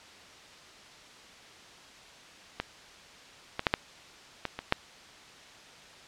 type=clicks; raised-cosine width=0.3 ms; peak=-14 / -14 / -6 / -6 / -15 / -19 / -6 dBFS; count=7; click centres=2.6 / 3.594 / 3.668 / 3.739 / 4.453 / 4.59 / 4.724 s; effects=white hiss -51 dBFS RMS until 6.07 s + low-pass 5000 Hz 12 dB/octave